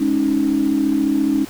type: chord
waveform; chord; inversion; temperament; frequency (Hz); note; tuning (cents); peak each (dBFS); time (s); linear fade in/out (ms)
sine; Ab suspended fourth; none; just; 207.7 / 276.9 / 311.5; Ab3 / Db4 / Eb4; 0 / -2 / +2; -23 / -17 / -18; 0-1.45; 10
effects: tanh soft clip ceiling -5 dBFS + pink hiss -38 dBFS RMS until 1.49 s